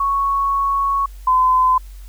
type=tone pair in turn; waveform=sine; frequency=1108.7 / 1021.7 Hz; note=C#6 / C6; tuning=0 / -42 cents; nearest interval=minor second; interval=142 cents; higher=first; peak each=-15 / -11 dBFS; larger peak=second; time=0-1.06 / 1.27-1.78 s; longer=first; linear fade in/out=5 ms; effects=added 47 Hz sine -33 dBFS peak until 2.08 s + white hiss -51 dBFS RMS until 2.08 s